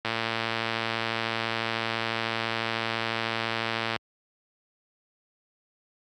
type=click train; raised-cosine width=0.3 ms; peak=-11 dBFS; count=447; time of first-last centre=0.05-3.962 s; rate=114 Hz; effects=high-pass 60 Hz 12 dB/octave + Opus 48 kbps